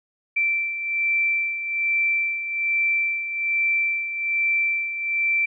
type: beating tone pair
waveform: sine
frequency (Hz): 2340 / 2341.2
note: D7 / D7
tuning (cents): -7 / -6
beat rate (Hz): 1.2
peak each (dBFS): -28 / -21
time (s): 0.36-5.46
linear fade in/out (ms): 10
effects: none